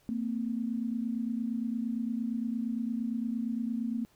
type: tone pair together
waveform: sine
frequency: 226.9 / 255.6 Hz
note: A#3 / C4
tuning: -47 / -40 cents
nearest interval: major second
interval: 207 cents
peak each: -31 / -35 dBFS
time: 0.09-4.05 s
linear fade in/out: 0 ms
effects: pink hiss -66 dBFS RMS until 4.15 s